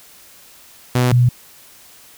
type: tone pair in turn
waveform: sawtooth / sine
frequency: 124.5 / 122.79 Hz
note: B2 / B2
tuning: +14 / -10 cents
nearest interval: unison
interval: 24 cents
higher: first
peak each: -9 dBFS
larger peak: neither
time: 0.95-1.12 / 1.12-1.29 s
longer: neither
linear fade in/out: 5 ms
effects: white hiss -45 dBFS RMS until 2.17 s